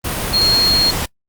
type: tone in noise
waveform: sine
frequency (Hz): 4260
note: C8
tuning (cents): +30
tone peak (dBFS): -11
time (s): 0.33-0.91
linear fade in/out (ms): 10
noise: pink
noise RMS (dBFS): -21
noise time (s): 0.04-1.06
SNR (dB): +7
effects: noise-tail reverb RT60 0.1 s tail -24 dB re dry + Opus 32 kbps